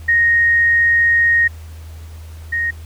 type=tone pair in turn; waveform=sine; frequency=1864.7 / 1864.7 Hz; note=A#6 / A#6; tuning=0 / 0 cents; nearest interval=unison; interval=0 cents; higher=neither; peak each=-10 / -16 dBFS; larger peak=first; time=0.08-1.48 / 2.52-2.71 s; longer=first; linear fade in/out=10 ms; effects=added 80 Hz sine -31 dBFS peak until 2.85 s + pink hiss -46 dBFS RMS until 2.85 s